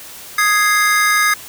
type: chord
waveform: square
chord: Ab major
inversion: second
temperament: equal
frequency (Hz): 1244.5 / 1661.2 / 2093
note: Eb6 / Ab6 / C7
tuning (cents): 0 / 0 / 0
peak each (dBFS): -17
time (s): 0.38-1.34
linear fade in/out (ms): 5
effects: white hiss -35 dBFS RMS until 1.48 s